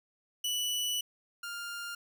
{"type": "tone pair in turn", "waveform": "sawtooth", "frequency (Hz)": [2960, 1402.2], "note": ["F#7", "F6"], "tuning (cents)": [0, 7], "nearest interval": "octave + minor second", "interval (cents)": 1293, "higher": "first", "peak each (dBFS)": [-27, -34], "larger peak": "first", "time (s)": [[0.44, 1.01], [1.43, 1.95]], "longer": "first", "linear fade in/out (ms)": 5, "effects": []}